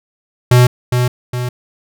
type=tone with echo; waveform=square; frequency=123.9 Hz; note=B2; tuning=6 cents sharp; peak=-6 dBFS; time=0.51-0.67 s; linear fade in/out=5 ms; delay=410 ms; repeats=2; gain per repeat=-6 dB; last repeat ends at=1.49 s; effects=none